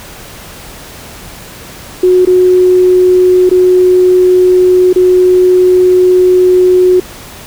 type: tone with dropouts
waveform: sine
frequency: 365.6 Hz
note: F#4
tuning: 21 cents flat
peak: -3 dBFS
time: 2.03-7 s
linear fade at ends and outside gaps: 5 ms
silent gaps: 2.252-2.271 / 3.494-3.512 / 4.93-4.959 s
effects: pink hiss -30 dBFS RMS until 7.46 s